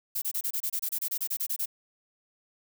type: noise bursts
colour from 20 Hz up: violet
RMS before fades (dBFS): -30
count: 16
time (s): 0.15-1.659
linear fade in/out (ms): 10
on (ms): 69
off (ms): 27
effects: none